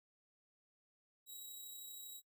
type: tone with amplitude modulation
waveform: 10% pulse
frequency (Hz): 3859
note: B7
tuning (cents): -41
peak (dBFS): -40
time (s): 1.26-2.22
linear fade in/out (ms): 50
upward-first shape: sine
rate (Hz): 32.6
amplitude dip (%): 30
effects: noise-tail reverb RT60 0.1 s tail -22 dB re dry